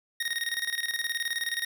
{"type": "tone with tremolo", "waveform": "25% pulse", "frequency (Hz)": 1864.7, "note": "A#6", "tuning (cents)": 0, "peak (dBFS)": -23, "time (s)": [0.2, 1.65], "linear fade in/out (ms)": 5, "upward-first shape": "square", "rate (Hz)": 19, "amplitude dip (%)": 70, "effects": []}